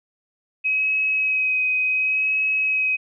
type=tone with vibrato; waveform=sine; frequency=2538 Hz; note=D#7; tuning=34 cents sharp; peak=-18 dBFS; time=0.64-2.97 s; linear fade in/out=20 ms; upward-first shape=sine; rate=0.69 Hz; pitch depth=16 cents each way; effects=none